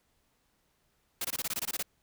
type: noise bursts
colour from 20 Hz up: white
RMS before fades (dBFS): -33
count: 11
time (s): 1.21-1.827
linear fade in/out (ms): 5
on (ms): 37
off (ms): 21
effects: pink hiss -73 dBFS RMS until 2.02 s